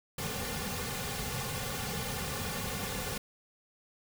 pink noise with comb filter, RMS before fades -36 dBFS, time 0.18-3.18 s, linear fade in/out 5 ms, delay 3.1 ms, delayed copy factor -1, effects none

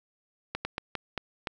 slowing click train, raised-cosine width 0.3 ms, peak -15 dBFS, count 6, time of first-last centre 0.55-1.472 s, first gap 100 ms, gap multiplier 1.31, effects none

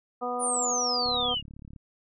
harmonic tone, 246 Hz, B3, 7 cents flat, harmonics 1 / 2 / 3 / 4 / 5, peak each -38 / -33 / -32 / -39 / -34 dBFS, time 0.21-1.35 s, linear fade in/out 20 ms
sine exponential sweep, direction down, 9790 to 2794 Hz, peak -26 dBFS, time 0.39-1.42 s, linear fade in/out 50 ms
click train, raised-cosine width 5 ms, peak -33 dBFS, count 26, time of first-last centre 1.06-1.762 s, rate 35.6 Hz
effects none

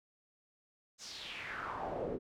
brown noise with band-pass filter sweep, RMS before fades -41 dBFS, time 0.98-2.19 s, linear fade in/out 50 ms, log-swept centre 6500 to 350 Hz, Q 3.6, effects none

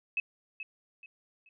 sine tone with echo, 2584 Hz, E7, 35 cents flat, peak -27 dBFS, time 0.17-0.2 s, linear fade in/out 2 ms, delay 430 ms, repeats 3, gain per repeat -10 dB, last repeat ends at 1.49 s, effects none

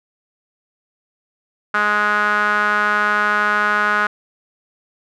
sawtooth tone with band-pass filter, 208.7 Hz, G#3, 9 cents sharp, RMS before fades -17 dBFS, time 1.74-4.07 s, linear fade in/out 5 ms, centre 1400 Hz, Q 5.4, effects none

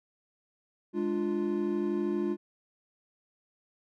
triangle chord, D diminished, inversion second, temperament equal with one note detuned, 207.7 / 296.6 / 349.2 Hz, Ab3 / D4 / F4, 0 / +17 / 0 cents, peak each -31 / -32 / -28 dBFS, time 0.93-2.37 s, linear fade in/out 50 ms, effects none

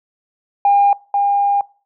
sine tone pair in turn, 806 / 806 Hz, G5 / G5, +48 / +48 cents, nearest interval unison, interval 0 cents, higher neither, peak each -8 / -12 dBFS, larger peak first, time 0.65-0.93 / 1.14-1.61 s, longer second, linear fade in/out 2 ms, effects noise-tail reverb RT60 0.4 s tail -23 dB re dry + tanh soft clip ceiling -5 dBFS

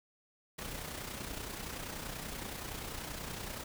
pink noise with amplitude modulation, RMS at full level -40 dBFS, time 0.58-3.64 s, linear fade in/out 10 ms, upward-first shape sine, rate 30.5 Hz, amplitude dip 50%, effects none

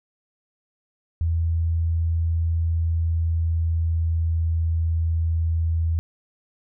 sine tone with pitch glide, 82.7 to 82.08 Hz, E2 to E2, +6 to -7 cents, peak -19 dBFS, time 1.21-5.99 s, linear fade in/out 0 ms, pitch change -13 cents, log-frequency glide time 2.53-4.55 s, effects none

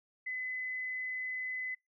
sine tone, 2019 Hz, B6, 38 cents sharp, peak -35 dBFS, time 0.26-1.75 s, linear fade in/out 10 ms, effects noise-tail reverb RT60 0.2 s tail -24 dB re dry

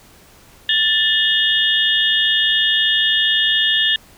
sine tone cluster, 1763 / 2886 / 3280 / 3596 Hz, A6 / F#7 / G#7 / A7, +3 / -44 / -22 / +37 cents, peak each -19 dBFS, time 0.69-3.96 s, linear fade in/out 2 ms, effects pink hiss -47 dBFS RMS until 4.17 s

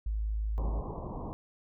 sine tone, 53.3 Hz, G#1, 46 cents sharp, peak -29 dBFS, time 0.06-0.81 s, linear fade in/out 5 ms
pink low-pass noise, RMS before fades -39 dBFS, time 0.58-1.33 s, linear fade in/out 0 ms, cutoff 1100 Hz, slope 96 dB/octave
effects none

